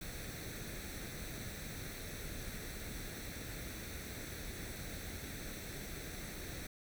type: noise with comb filter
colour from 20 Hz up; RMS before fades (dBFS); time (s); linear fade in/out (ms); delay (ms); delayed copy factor
pink; -45; 0.01-6.67; 5; 0.5; +0.65
effects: none